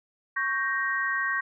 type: chord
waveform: sine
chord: G diminished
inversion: second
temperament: equal with one note detuned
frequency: 1108.7 / 1568 / 1875.5 Hz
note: Db6 / G6 / Bb6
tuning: 0 / 0 / +10 cents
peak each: -31 / -29 / -28 dBFS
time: 0.36-1.41 s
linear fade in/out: 10 ms
effects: none